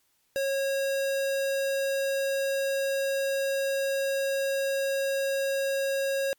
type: tone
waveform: square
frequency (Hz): 546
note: C#5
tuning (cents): -26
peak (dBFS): -26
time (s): 0.36-6.33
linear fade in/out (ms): 0
effects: white hiss -70 dBFS RMS until 6.38 s + MP3 96 kbps